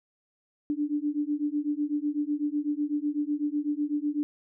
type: beating tone pair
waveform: sine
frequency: 290.7 / 298.7 Hz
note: D4 / D4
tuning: -18 / +29 cents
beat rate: 8 Hz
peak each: -29 / -29 dBFS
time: 0.7-4.23 s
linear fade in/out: 0 ms
effects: none